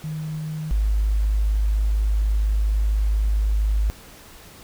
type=tone pair in turn; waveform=sine; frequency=155.56 / 52.11 Hz; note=D#3 / G#1; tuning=0 / +7 cents; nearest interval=octave + perfect fifth; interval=1893 cents; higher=first; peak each=-26 / -17 dBFS; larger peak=second; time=0.04-0.71 / 0.71-3.9 s; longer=second; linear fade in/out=0 ms; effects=pink hiss -45 dBFS RMS until 4.63 s